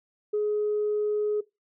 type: tone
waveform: sine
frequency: 420 Hz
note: G#4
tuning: 19 cents sharp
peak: -22 dBFS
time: 0.33-1.41 s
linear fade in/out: 10 ms
effects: noise-tail reverb RT60 0.2 s tail -20 dB re dry + tanh soft clip ceiling -19 dBFS